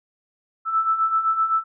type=beating tone pair; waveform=sine; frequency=1313 / 1320.8 Hz; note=E6 / E6; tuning=-7 / +3 cents; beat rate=7.8 Hz; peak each=-25 / -19 dBFS; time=0.65-1.64 s; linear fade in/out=50 ms; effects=none